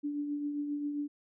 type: tone with tremolo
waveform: sine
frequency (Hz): 291.2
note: D4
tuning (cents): -15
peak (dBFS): -30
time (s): 0.03-1.08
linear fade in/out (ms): 20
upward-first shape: triangle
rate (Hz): 7.5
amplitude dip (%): 45
effects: none